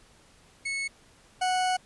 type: tone pair in turn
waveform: 40% pulse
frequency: 2200 / 737.8 Hz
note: C#7 / F#5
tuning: -14 / -5 cents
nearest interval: octave + perfect fifth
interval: 1891 cents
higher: first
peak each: -28 / -23 dBFS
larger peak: second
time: 0.65-0.88 / 1.41-1.77 s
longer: second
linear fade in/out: 10 ms
effects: pink hiss -58 dBFS RMS until 1.85 s + resampled to 24000 Hz